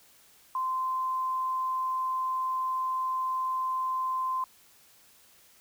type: tone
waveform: sine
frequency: 1037 Hz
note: C6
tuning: 16 cents flat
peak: -27 dBFS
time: 0.55-4.44 s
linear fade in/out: 2 ms
effects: white hiss -59 dBFS RMS until 5.6 s